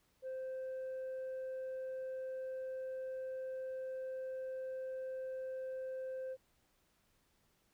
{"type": "tone", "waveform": "sine", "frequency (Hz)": 521, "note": "C5", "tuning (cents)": -7, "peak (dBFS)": -37, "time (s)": [0.22, 6.37], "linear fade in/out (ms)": 50, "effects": ["tanh soft clip ceiling -39 dBFS", "pink hiss -75 dBFS RMS until 7.73 s"]}